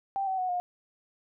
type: tone with pitch steps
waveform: sine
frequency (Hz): 784 / 760.4 / 737.4 / 715.2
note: G5 / F#5 / F#5 / F5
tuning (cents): 0 / +47 / -6 / +41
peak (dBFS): -27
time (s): 0.16-0.6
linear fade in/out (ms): 0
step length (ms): 110
effects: none